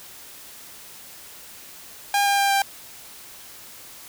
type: tone with pitch steps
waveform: sawtooth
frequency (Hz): 807 / 801.4 / 795.9 / 790.4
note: G#5 / G5 / G5 / G5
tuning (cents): -50 / +38 / +26 / +14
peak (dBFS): -14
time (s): 2.14-2.62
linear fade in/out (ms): 2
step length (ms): 120
effects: white hiss -43 dBFS RMS until 4.08 s

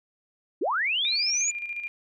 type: linear sweep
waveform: sine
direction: up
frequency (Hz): 261.1 to 7040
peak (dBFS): -23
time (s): 0.61-1.51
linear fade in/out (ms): 10
type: tone with tremolo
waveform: sine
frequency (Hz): 2400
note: D7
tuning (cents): +37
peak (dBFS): -29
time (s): 1.05-1.88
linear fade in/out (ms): 0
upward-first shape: square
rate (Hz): 14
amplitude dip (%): 50
effects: none

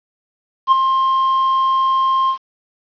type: tone with ADSR envelope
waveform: triangle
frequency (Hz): 1059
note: C6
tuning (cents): +21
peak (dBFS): -4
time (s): 0.67-2.38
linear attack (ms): 48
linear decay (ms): 15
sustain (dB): -7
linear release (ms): 88
effects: resampled to 11025 Hz + 7-bit

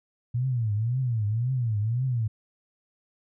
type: tone with vibrato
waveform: sine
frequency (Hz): 116.54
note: A#2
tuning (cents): 0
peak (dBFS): -23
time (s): 0.34-2.28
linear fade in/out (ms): 10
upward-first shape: triangle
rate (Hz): 1.9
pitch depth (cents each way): 240
effects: none

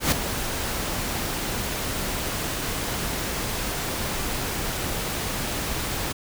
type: noise with ADSR envelope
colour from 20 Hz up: pink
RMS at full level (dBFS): -18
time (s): 0-6.13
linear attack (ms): 120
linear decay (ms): 5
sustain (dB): -10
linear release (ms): 17
effects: none

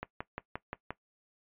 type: click train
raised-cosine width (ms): 0.5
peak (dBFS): -21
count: 6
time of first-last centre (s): 0.03-0.906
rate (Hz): 5.71
effects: noise-tail reverb RT60 0.1 s tail -17 dB re dry + resampled to 8000 Hz

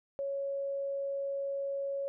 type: tone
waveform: sine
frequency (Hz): 554.4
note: C#5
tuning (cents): 0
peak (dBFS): -32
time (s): 0.19-2.08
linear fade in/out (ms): 0
effects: none

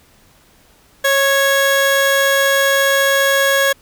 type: tone pair together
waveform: 35% pulse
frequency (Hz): 548.8 / 1661.2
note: C#5 / G#6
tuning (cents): -17 / 0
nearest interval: octave + perfect fifth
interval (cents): 1917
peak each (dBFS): -13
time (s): 1.04-3.73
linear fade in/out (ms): 10
effects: pink hiss -51 dBFS RMS until 3.81 s

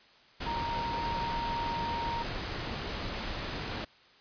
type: tone in noise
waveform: sine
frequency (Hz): 932.3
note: A#5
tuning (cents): 0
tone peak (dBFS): -32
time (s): 0.46-2.23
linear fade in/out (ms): 10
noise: pink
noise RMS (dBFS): -36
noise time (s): 0.4-3.85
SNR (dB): +1
effects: white hiss -59 dBFS RMS until 4.2 s + resampled to 11025 Hz

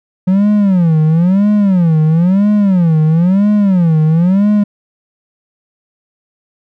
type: tone with vibrato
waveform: triangle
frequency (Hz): 180.4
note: F#3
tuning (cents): -44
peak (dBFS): -5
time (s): 0.27-4.64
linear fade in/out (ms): 10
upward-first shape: sine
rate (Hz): 1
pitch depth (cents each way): 260
effects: none

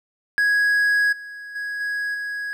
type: tone with level steps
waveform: triangle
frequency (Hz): 1661.2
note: G#6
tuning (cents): 0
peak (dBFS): -14 / -32 / -24 / -21 / -24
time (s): 0.38-2.53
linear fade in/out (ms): 0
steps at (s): 1.12 / 1.55 / 1.8 / 2.14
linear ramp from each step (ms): 10
effects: none

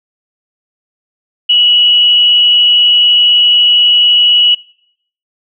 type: tone with frequency modulation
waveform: sine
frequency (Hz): 2928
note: F#7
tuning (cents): -19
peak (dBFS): -5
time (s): 1.49-4.55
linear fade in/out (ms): 10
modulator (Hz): 235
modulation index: 0.22
effects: noise-tail reverb RT60 0.7 s tail -24 dB re dry

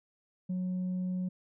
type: tone with tanh clipping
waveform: sine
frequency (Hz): 183.1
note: F#3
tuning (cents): -18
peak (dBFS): -31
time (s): 0.49-1.29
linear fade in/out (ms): 10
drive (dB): 1
effects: none

